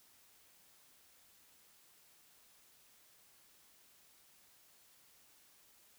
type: silence
effects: white hiss -66 dBFS RMS until 5.98 s